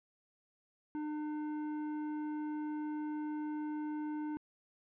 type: tone with tanh clipping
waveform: sine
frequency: 302.2 Hz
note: D4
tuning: 50 cents sharp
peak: -38 dBFS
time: 0.95-4.37 s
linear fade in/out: 0 ms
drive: 12 dB
effects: low-pass 2000 Hz 12 dB/octave

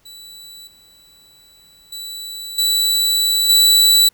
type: tone with level steps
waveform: sawtooth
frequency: 3951 Hz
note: B7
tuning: in tune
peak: -33 / -44 / -25 / -11 / -6 dBFS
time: 0.05-4.09 s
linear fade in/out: 10 ms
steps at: 0.67 / 1.92 / 2.58 / 3.49 s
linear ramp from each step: 5 ms
effects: pink hiss -59 dBFS RMS until 4.13 s

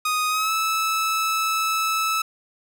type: tone with pitch glide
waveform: sawtooth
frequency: 1244.5 to 1307.1 Hz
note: D#6 to E6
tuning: 0 to -15 cents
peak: -17 dBFS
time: 0.05-2.22 s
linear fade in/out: 5 ms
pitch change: +85 cents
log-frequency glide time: 0.29-0.52 s
effects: none

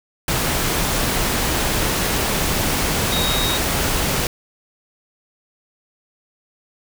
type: tone in noise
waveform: sine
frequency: 3764 Hz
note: A#7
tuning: 16 cents sharp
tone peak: -22 dBFS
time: 3.12-3.57 s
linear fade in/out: 2 ms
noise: pink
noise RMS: -20 dBFS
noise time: 0.28-4.27 s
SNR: -5 dB
effects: none

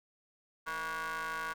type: ring-modulated tone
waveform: 30% pulse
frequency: 164.6 Hz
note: E3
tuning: 2 cents flat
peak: -30 dBFS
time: 0.66-1.54 s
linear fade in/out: 20 ms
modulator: 1290 Hz
effects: none

